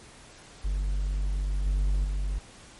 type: tone with level steps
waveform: triangle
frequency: 48.42 Hz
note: G1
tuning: 21 cents flat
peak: -23 / -20 / -24 dBFS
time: 0.64-2.39 s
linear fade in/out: 10 ms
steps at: 1.66 / 2.04 s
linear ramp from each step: 2 ms
effects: pink hiss -50 dBFS RMS until 2.79 s + MP3 48 kbps